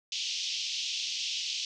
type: band-pass noise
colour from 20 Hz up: pink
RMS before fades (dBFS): -34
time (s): 0.12-1.65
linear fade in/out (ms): 2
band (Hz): 2700 to 6200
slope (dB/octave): 48
effects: none